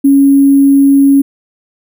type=tone with sample-and-hold; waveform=sine; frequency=277.2 Hz; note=C#4; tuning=in tune; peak=-3 dBFS; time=0.04-1.22 s; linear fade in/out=10 ms; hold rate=11025 Hz; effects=none